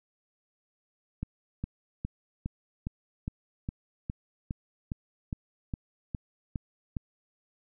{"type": "click train", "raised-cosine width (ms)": 5, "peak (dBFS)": -20, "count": 15, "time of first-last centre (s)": [1.23, 6.968], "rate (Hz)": 2.44, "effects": []}